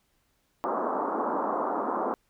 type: band-pass noise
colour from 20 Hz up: white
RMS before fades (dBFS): -29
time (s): 0.64-2.14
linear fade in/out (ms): 0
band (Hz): 220 to 1200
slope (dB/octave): 48
effects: pink hiss -71 dBFS RMS until 2.29 s